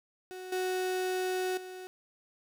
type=tone with level steps; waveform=35% pulse; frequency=370 Hz; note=F#4; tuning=in tune; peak=-39 / -28 / -40 dBFS; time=0.31-1.87 s; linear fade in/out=0 ms; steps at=0.52 / 1.57 s; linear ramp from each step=5 ms; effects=none